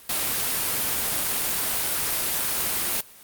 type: noise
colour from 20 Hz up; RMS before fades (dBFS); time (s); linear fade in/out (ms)
white; -25; 0.09-3.01; 5
effects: white hiss -48 dBFS RMS until 3.23 s + Opus 32 kbps